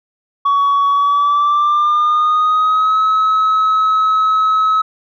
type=tone with pitch glide; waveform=sine; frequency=1126 to 1286 Hz; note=C#6 to E6; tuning=+27 to -43 cents; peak=-8 dBFS; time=0.45-4.82 s; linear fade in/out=10 ms; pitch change=+230 cents; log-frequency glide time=0.89-2.98 s; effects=tanh soft clip ceiling -9 dBFS